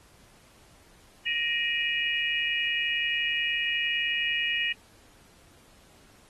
sine tone cluster, 1875 / 2385 / 2536 / 2892 Hz, A#6 / D7 / D#7 / F#7, +10 / +26 / +32 / -40 cents, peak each -30 / -32 / -33 / -29 dBFS, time 1.26-4.73 s, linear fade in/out 10 ms, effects pink hiss -58 dBFS RMS until 6.29 s + AAC 32 kbps

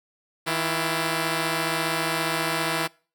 5% pulse tone pair together, 161.12 / 337.1 Hz, E3 / E4, -39 / +39 cents, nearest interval octave + minor second, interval 1278 cents, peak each -15 dBFS, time 0.46-2.88 s, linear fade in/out 20 ms, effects noise-tail reverb RT60 0.4 s tail -25 dB re dry

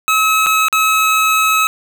25% pulse tone with dropouts, 1286 Hz, E6, 43 cents flat, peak -7 dBFS, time 0.08-1.67 s, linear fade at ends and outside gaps 0 ms, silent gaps 0.462-0.468 / 0.684-0.727 s, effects none

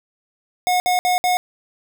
square tone bursts, 725 Hz, F#5, 35 cents flat, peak -16 dBFS, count 4, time 0.67-1.37 s, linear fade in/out 0 ms, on 130 ms, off 60 ms, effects 9-bit

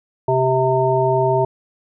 harmonic tone, 130.3 Hz, C3, 7 cents flat, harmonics 1 / 3 / 5 / 7, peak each -21 / -18 / -19 / -20 dBFS, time 0.28-1.45 s, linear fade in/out 5 ms, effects none

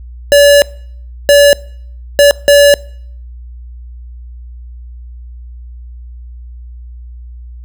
square tone bursts at uneven times, 573 Hz, D5, 43 cents flat, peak -3 dBFS, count 4, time 0.32-0.62 / 1.29-1.53 / 2.19-2.31 / 2.48-2.74 s, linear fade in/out 0 ms, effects noise-tail reverb RT60 0.6 s tail -23 dB re dry + added 60 Hz sine -27 dBFS peak until 7.64 s

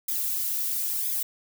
violet noise with flanger, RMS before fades -28 dBFS, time 0.08-1.23 s, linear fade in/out 5 ms, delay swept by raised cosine 0.69 to 3.59 ms, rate 1 Hz, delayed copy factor -0.75, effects none

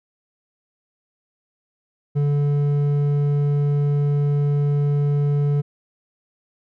sine tone with hard clipping, 144.5 Hz, D3, 28 cents flat, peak -18 dBFS, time 2.15-5.62 s, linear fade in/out 20 ms, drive 6 dB, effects none

